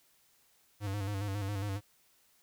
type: tone with vibrato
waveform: square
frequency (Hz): 100.3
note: G2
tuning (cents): +40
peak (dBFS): -34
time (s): 0.8-1.81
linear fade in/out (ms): 50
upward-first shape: square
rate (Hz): 7.3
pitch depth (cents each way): 53
effects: white hiss -68 dBFS RMS until 2.42 s